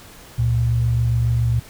sine tone pair together, 69.3 / 116.54 Hz, C#2 / A#2, 0 / 0 cents, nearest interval major sixth, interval 900 cents, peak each -23 / -16 dBFS, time 0.38-1.6 s, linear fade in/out 10 ms, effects pink hiss -43 dBFS RMS until 1.69 s

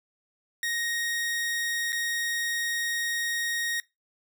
sawtooth tone with dropouts, 1870 Hz, A#6, 5 cents sharp, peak -24 dBFS, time 0.63-3.8 s, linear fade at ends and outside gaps 1 ms, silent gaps 1.922-1.928 s, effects noise-tail reverb RT60 0.2 s tail -20 dB re dry

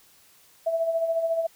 sine tone with tremolo, 659.3 Hz, E5, in tune, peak -20 dBFS, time 0.66-1.47 s, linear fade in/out 10 ms, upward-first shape sine, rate 14 Hz, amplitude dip 55%, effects white hiss -57 dBFS RMS until 1.55 s

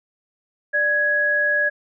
sine tone pair together, 591.2 / 1667 Hz, D5 / G#6, +11 / +6 cents, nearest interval octave + tritone, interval 1795 cents, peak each -25 / -17 dBFS, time 0.73-1.7 s, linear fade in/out 20 ms, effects none

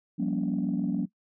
sine chord, G half-diminished seventh, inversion third, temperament just, 176.4 / 196 / 235.2 / 282.2 Hz, F3 / G3 / Bb3 / Db4, +18 / 0 / +16 / +31 cents, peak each -30 dBFS, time 0.18-1.06 s, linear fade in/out 20 ms, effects noise-tail reverb RT60 0.1 s tail -19 dB re dry + tanh soft clip ceiling -19 dBFS

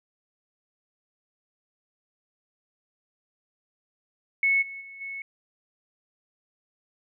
sine tone with level steps, 2201 Hz, C#7, 13 cents flat, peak -19 / -36 / -41 / -33 dBFS, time 4.43-5.22 s, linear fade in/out 2 ms, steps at 4.61 / 4.8 / 5 s, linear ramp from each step 20 ms, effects none

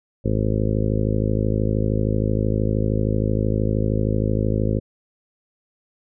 harmonic tone, 53 Hz, G#1, 36 cents sharp, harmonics 1 / 2 / 3 / 4 / 5 / 6 / 7 / 8 / 9 / 10, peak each -25 / -22 / -28 / -26 / -29 / -32 / -30 / -32 / -31 / -31 dBFS, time 0.24-4.8 s, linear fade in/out 20 ms, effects none

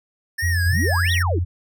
square tone with vibrato, 1762 Hz, A6, 2 cents sharp, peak -23 dBFS, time 0.38-1.23 s, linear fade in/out 10 ms, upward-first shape sine, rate 2.9 Hz, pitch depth 130 cents each way
sine tone with pitch glide, 87.1 to 88.21 Hz, F2 to F2, -4 to +18 cents, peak -18 dBFS, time 0.42-1.45 s, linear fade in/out 20 ms, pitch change +22 cents, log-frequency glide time 0.7-1.2 s
sine exponential two-way sweep, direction up then down, 69 to 3984 to 284.2 Hz, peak -23 dBFS, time 0.66-1.39 s, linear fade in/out 5 ms, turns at 1.12 s
effects none

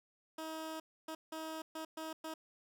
15% pulse tone bursts at uneven times, 318 Hz, D#4, 38 cents sharp, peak -35 dBFS, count 6, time 0.38-0.8 / 1.08-1.15 / 1.32-1.62 / 1.75-1.85 / 1.97-2.13 / 2.24-2.34 s, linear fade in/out 5 ms, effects none

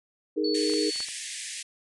sine chord, D# suspended fourth, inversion none, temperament equal, 311.1 / 415.3 / 466.2 Hz, D#4 / G#4 / A#4, 0 / 0 / 0 cents, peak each -27 / -28 / -30 dBFS, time 0.36-0.91 s, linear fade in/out 20 ms
sine tone, 4435 Hz, C#8, in tune, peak -30 dBFS, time 0.44-1.05 s, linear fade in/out 5 ms
white band-pass noise, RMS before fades -37 dBFS, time 0.54-1.63 s, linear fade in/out 10 ms, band 1700 to 10000 Hz, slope 96 dB/octave
clicks, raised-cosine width 0.3 ms, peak -26 / -25 / -30 / -22 / -31 dBFS, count 5, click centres 0.698 / 0.736 / 0.959 / 1.004 / 1.086 s
effects none

